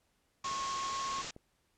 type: low-pass noise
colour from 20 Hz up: white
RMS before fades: -43 dBFS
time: 0.44-1.31 s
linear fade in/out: 5 ms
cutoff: 7400 Hz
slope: 96 dB/octave
type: tone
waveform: triangle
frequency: 1090 Hz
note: C#6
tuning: 29 cents flat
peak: -33 dBFS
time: 0.44-1.22 s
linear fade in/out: 10 ms
type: clicks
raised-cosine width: 2 ms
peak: -39 / -40 / -38 / -36 dBFS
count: 4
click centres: 0.514 / 1.186 / 1.246 / 1.364 s
effects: pink hiss -75 dBFS RMS until 1.77 s + low-pass 12000 Hz 12 dB/octave